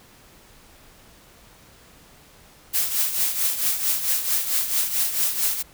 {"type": "noise with tremolo", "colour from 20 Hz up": "blue", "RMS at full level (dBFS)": -20, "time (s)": [2.73, 5.63], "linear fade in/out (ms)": 20, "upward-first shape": "triangle", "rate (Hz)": 4.5, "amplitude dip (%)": 70, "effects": ["pink hiss -51 dBFS RMS until 5.73 s"]}